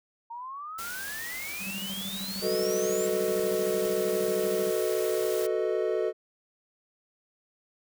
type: exponential sweep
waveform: sine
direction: up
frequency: 915 to 7500 Hz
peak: -36 dBFS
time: 0.3-3.07 s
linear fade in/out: 10 ms
type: noise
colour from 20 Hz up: white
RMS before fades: -39 dBFS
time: 0.78-5.47 s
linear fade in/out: 10 ms
type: tone with tremolo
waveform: triangle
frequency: 193.9 Hz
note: G3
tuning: 19 cents flat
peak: -33 dBFS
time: 1.59-4.73 s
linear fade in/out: 50 ms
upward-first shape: square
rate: 13 Hz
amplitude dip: 65%
type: chord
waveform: triangle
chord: B dominant seventh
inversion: second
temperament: equal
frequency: 370 / 440 / 493.9 / 622.3 Hz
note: F#4 / A4 / B4 / D#5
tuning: 0 / 0 / 0 / 0 cents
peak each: -28 / -27 / -32 / -30 dBFS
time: 2.41-6.13 s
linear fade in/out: 50 ms
effects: none